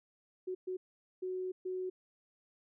sine tone bursts at uneven times, 370 Hz, F#4, in tune, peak -35 dBFS, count 4, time 0.47-0.55 / 0.67-0.77 / 1.22-1.52 / 1.65-1.9 s, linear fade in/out 10 ms, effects none

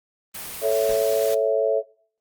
white noise, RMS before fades -34 dBFS, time 0.34-1.35 s, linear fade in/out 10 ms
sine chord, A major, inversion none, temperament equal, 440 / 554.4 / 659.3 Hz, A4 / C#5 / E5, 0 / 0 / 0 cents, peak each -22 dBFS, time 0.61-1.83 s, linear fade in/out 50 ms
pink noise with exponential decay, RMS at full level -34 dBFS, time 0.89-1.13 s, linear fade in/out 2 ms, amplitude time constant 51 ms
effects noise-tail reverb RT60 0.5 s tail -21 dB re dry + Opus 32 kbps

